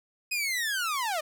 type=linear sweep; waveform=sawtooth; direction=down; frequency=2530 to 587.3 Hz; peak=-24 dBFS; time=0.31-1.21 s; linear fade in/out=10 ms; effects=none